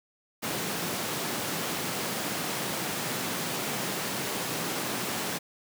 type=high-pass noise; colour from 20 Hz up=pink; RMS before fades=-32 dBFS; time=0.42-5.39 s; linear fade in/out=20 ms; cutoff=140 Hz; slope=24 dB/octave; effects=none